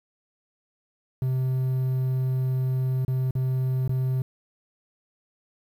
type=tone with dropouts; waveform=triangle; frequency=129.8 Hz; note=C3; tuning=13 cents flat; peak=-20 dBFS; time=1.22-4.22 s; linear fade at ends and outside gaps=2 ms; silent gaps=3.049-3.08 / 3.309-3.352 / 3.878-3.893 s; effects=9-bit